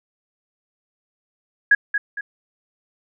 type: tone with echo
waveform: sine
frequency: 1661.2 Hz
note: G#6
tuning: in tune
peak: -9 dBFS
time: 1.71-1.75 s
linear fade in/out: 5 ms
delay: 230 ms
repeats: 2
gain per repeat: -8 dB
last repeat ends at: 2.21 s
effects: none